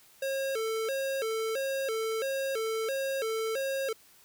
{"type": "tone with vibrato", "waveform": "square", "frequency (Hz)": 490.1, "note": "B4", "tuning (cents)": -13, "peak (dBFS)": -30, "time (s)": [0.22, 3.93], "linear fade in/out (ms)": 5, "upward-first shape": "square", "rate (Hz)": 1.5, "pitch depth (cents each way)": 170, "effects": ["white hiss -59 dBFS RMS until 4.24 s"]}